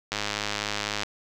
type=click train; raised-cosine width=0.2 ms; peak=-10 dBFS; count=96; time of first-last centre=0.12-1.033 s; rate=104 Hz; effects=none